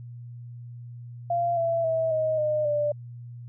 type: tone with pitch steps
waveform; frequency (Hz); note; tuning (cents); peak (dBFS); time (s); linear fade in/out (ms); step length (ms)
sine; 690 / 668.8 / 648.3 / 628.4 / 609.1 / 590.4; F5 / E5 / E5 / D#5 / D#5 / D5; -21 / +25 / -29 / +17 / -37 / +9; -22; 1.3-2.92; 5; 270
effects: added 120 Hz sine -38 dBFS peak until 3.48 s